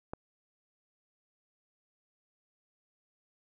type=click; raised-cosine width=1 ms; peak=-23 dBFS; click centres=0.135 s; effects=none

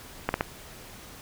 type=clicks; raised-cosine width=0.5 ms; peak=-9 dBFS; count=3; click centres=0.29 / 0.341 / 0.409 s; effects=pink hiss -46 dBFS RMS until 1.21 s

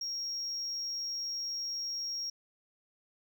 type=tone; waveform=sine; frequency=5588 Hz; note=F8; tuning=in tune; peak=-32 dBFS; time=0.01-2.3 s; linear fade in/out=5 ms; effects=tanh soft clip ceiling -32 dBFS + 12-bit

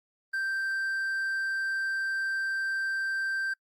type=tone; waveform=triangle; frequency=1568 Hz; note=G6; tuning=in tune; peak=-26 dBFS; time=0.33-3.54 s; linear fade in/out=10 ms; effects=noise-tail reverb RT60 0.1 s tail -26 dB re dry + Opus 24 kbps

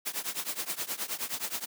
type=noise with tremolo; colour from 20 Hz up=white; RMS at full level=-31 dBFS; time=0.05-1.66 s; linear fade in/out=20 ms; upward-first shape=triangle; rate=9.5 Hz; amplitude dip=95%; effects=high-pass 200 Hz 12 dB/octave

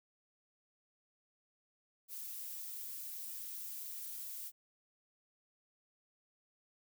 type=noise with flanger; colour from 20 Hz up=violet; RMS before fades=-45 dBFS; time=2.08-4.52 s; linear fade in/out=50 ms; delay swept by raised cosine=1.8 to 7.7 ms; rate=1.6 Hz; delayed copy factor=-0.7; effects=none

